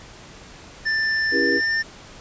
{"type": "tone with pitch glide", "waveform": "square", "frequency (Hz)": [1773, 1797.8], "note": ["A6", "A6"], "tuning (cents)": [13, 37], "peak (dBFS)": -20, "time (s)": [0.85, 1.83], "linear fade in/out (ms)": 20, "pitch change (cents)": 24, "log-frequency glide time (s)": [1.34, 1.69]}
{"type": "chord", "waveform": "sine", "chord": "C# diminished seventh", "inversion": "none", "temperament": "just", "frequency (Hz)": [277.2, 332.6, 399.1, 479], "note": ["C#4", "E4", "G4", "Bb4"], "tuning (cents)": [0, 16, 31, 47], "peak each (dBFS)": -25, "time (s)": [1.31, 1.61], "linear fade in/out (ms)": 50}
{"effects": ["pink hiss -43 dBFS RMS until 2.2 s", "resampled to 16000 Hz"]}